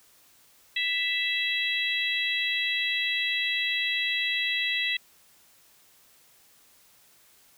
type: harmonic tone with a mistuned harmonic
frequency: 660 Hz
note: E5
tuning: 2 cents sharp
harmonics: 3 / 4 / 5 / 6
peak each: -29 / -30 / -31 / -32 dBFS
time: 0.76-4.97 s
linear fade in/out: 5 ms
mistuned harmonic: 6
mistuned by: -23 cents
effects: white hiss -59 dBFS RMS until 7.57 s